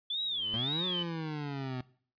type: tone with exponential growth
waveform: 15% pulse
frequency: 110.1 Hz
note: A2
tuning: 2 cents sharp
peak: -35 dBFS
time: 0.1-0.56 s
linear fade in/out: 0 ms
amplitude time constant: 100 ms
type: tone with vibrato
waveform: sine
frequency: 3408 Hz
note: G#7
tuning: 44 cents sharp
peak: -31 dBFS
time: 0.1-1.03 s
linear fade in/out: 5 ms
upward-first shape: sine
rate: 1.9 Hz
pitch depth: 210 cents each way
type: exponential two-way sweep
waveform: 25% pulse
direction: up then down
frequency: 110 to 185 to 125.3 Hz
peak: -31 dBFS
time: 0.54-1.81 s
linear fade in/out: 0 ms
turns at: 0.85 s
effects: noise-tail reverb RT60 0.5 s tail -20 dB re dry + resampled to 11025 Hz